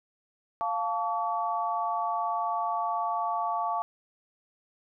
sine chord, F augmented, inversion none, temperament equal with one note detuned, 698.5 / 880 / 1137.3 Hz, F5 / A5 / C#6, 0 / 0 / +44 cents, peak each -31 dBFS, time 0.61-3.82 s, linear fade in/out 0 ms, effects none

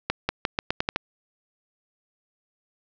accelerating click train, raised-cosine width 0.3 ms, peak -7 dBFS, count 8, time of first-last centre 0.1-0.961 s, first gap 190 ms, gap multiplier 0.85, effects resampled to 16000 Hz + 7-bit

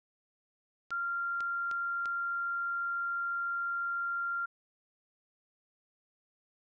clicks, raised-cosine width 0.2 ms, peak -28 dBFS, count 4, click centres 0.906 / 1.406 / 1.713 / 2.057 s
sine tone, 1387 Hz, F6, 12 cents flat, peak -31 dBFS, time 0.91-4.46 s, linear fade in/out 10 ms
effects none

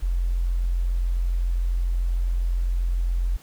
sine tone, 43.65 Hz, F1, in tune, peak -20 dBFS, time 0.02-3.37 s, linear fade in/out 10 ms, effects pink hiss -51 dBFS RMS until 3.42 s

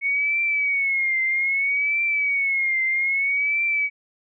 sine tone with vibrato, 2212 Hz, C#7, 4 cents flat, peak -19 dBFS, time 0.01-3.9 s, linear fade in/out 50 ms, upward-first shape triangle, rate 0.62 Hz, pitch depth 110 cents each way, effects none

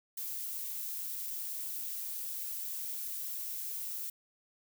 violet noise, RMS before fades -39 dBFS, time 0.17-4.1 s, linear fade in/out 5 ms, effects none

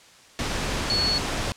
sine tone in noise, 4392 Hz, C#8, 17 cents flat, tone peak -21 dBFS, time 0.9-1.18 s, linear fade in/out 0 ms, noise pink, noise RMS -27 dBFS, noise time 0.39-1.52 s, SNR +3 dB, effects white hiss -51 dBFS RMS until 1.56 s + low-pass 7000 Hz 12 dB/octave

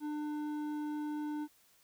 triangle tone with hard clipping, 299.3 Hz, D4, 33 cents sharp, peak -37 dBFS, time 0-1.48 s, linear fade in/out 50 ms, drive 12 dB, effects white hiss -67 dBFS RMS until 1.83 s

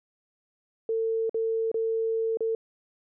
sine tone with dropouts, 450 Hz, A4, 39 cents sharp, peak -24 dBFS, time 0.89-2.55 s, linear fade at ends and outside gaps 2 ms, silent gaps 1.295-1.344 / 1.716-1.743 / 2.372-2.406 s, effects none

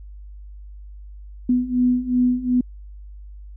sine beating tone pair, 246.9 / 249.6 Hz, B3 / B3, 0 / +19 cents, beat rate 2.7 Hz, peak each -21 / -18 dBFS, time 1.49-2.61 s, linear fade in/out 5 ms, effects added 50 Hz sine -36 dBFS peak until 3.56 s

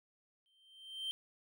triangle tone with exponential growth, 3132 Hz, G7, 2 cents flat, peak -33 dBFS, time 0.46-1.11 s, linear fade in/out 0 ms, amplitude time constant 140 ms, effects none

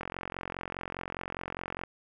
click train, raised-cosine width 0.5 ms, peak -20 dBFS, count 83, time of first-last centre 0.01-1.836 s, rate 44.9 Hz, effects none

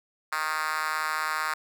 5% pulse tone with high-pass filter, 155.56 Hz, D#3, in tune, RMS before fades -29 dBFS, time 0.32-1.54 s, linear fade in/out 5 ms, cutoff 1200 Hz, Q 2.3, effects none

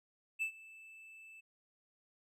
triangle tone with ADSR envelope, 2637 Hz, E7, in tune, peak -30 dBFS, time 0.39-1.41 s, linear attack 30 ms, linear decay 91 ms, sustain -21 dB, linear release 14 ms, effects none

